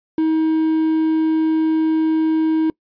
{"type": "tone with quantisation", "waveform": "triangle", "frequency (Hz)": 317.6, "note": "D#4", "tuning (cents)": 36, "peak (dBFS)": -12, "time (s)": [0.18, 2.7], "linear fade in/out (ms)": 2, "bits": 7, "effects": ["noise-tail reverb RT60 0.1 s tail -24 dB re dry", "resampled to 11025 Hz"]}